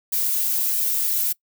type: noise with flanger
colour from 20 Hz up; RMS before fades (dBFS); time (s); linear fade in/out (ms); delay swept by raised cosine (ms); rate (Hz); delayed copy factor
violet; -22; 0.12-1.33; 10; 1.4 to 3.1; 1.5; -0.5
effects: noise-tail reverb RT60 0.1 s tail -23 dB re dry